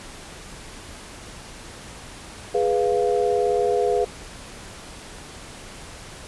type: chord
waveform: sine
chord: F diminished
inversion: first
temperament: equal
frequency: 415.3 / 493.9 / 698.5 Hz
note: Ab4 / Cb5 / F5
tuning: 0 / 0 / 0 cents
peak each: -21 / -22 / -25 dBFS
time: 2.54-4.05 s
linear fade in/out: 10 ms
effects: pink hiss -40 dBFS RMS until 6.27 s + resampled to 24000 Hz